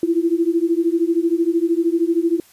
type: beating tone pair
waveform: sine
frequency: 329.6 / 342.6 Hz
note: E4 / F4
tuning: 0 / -33 cents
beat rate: 13 Hz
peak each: -18 dBFS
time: 0.03-2.4 s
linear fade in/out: 2 ms
effects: white hiss -51 dBFS RMS until 2.52 s + resampled to 32000 Hz